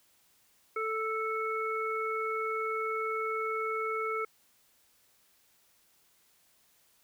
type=harmonic tone; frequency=440 Hz; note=A4; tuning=in tune; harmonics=1 / 3 / 5; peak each=-34 / -33 / -38 dBFS; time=0.76-4.25 s; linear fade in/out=5 ms; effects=white hiss -67 dBFS RMS until 7.03 s